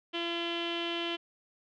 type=tone with low-pass filter; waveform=sawtooth; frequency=340 Hz; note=F4; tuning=46 cents flat; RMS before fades=-34 dBFS; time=0.13-1.17 s; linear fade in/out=20 ms; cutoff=3100 Hz; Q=7.6; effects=none